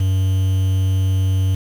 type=tone with quantisation; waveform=triangle; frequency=94.7 Hz; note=F#2; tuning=41 cents sharp; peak=-12 dBFS; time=0-1.55 s; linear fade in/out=5 ms; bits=6; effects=none